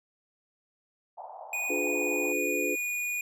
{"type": "band-pass noise", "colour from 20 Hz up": "pink", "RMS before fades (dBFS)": -44, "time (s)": [1.17, 2.33], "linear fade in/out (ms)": 10, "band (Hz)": [660, 890], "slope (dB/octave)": 48}
{"type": "tone with pitch glide", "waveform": "square", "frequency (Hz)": [2471, 2451], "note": ["D#7", "D#7"], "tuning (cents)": [-13, -27], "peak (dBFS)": -30, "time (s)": [1.53, 3.21], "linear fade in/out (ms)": 2, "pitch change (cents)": -14, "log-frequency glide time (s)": [1.82, 2.76]}
{"type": "chord", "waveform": "sine", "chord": "D diminished seventh", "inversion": "none", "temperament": "just", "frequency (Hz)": [293.7, 352.4, 422.9, 507.5], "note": ["D4", "F4", "Ab4", "Cb5"], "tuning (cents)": [0, 16, 31, 47], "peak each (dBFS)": -34, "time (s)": [1.69, 2.76], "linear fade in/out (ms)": 20}
{"effects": []}